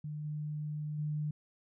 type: tone with level steps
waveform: sine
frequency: 150.6 Hz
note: D3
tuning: 44 cents sharp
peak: -37 / -35 / -32 dBFS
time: 0.04-1.31 s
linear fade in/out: 5 ms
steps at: 0.24 / 0.98 s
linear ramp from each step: 10 ms
effects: none